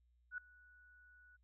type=tone with ADSR envelope; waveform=sine; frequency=1474 Hz; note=F#6; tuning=7 cents flat; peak=-39 dBFS; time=0.31-1.37 s; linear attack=69 ms; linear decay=3 ms; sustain=-23 dB; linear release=15 ms; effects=added 60 Hz sine -70 dBFS peak until 1.43 s